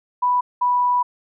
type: tone pair in turn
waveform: sine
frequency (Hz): 987.8 / 983.9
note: B5 / B5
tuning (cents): 0 / -7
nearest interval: unison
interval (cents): 7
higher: first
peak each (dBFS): -15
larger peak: neither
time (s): 0.22-0.41 / 0.61-1.03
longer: second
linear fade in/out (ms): 10
effects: none